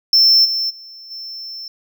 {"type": "tone with level steps", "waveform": "triangle", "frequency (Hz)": 5340, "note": "E8", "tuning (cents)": 22, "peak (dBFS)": [-7, -16, -34, -27], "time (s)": [0.13, 1.68], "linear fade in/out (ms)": 2, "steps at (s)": [0.44, 0.69, 1.1], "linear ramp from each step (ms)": 20, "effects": []}